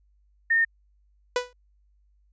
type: tone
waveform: sine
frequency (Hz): 1827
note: A#6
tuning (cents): -35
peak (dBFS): -18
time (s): 0.5-0.65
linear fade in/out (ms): 10
type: tone with exponential decay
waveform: sawtooth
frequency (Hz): 493.9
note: B4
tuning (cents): 0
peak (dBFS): -15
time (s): 1.36-1.53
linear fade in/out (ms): 2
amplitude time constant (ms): 35
effects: added 50 Hz sine -60 dBFS peak until 2.32 s + resampled to 16000 Hz